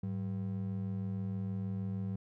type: ring-modulated tone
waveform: triangle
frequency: 146.83 Hz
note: D3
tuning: in tune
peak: -29 dBFS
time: 0.03-2.16 s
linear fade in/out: 5 ms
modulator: 43.2 Hz
effects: none